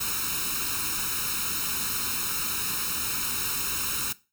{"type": "noise with comb filter", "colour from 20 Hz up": "white", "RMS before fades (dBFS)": -29, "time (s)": [0, 4.13], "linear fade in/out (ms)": 10, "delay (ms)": 0.75, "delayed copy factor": 0.95, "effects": ["noise-tail reverb RT60 0.3 s tail -19 dB re dry"]}